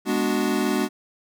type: chord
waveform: square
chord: G# half-diminished seventh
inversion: none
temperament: equal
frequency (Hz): 207.7 / 246.9 / 293.7 / 370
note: G#3 / B3 / D4 / F#4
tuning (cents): 0 / 0 / 0 / 0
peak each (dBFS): -27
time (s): 0.05-0.89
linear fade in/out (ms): 50
effects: none